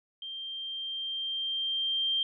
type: tone with level ramp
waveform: sine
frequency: 3170 Hz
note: G7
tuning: 19 cents sharp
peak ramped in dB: -37 to -25 dBFS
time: 0.22-2.23 s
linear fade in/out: 2 ms
effects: none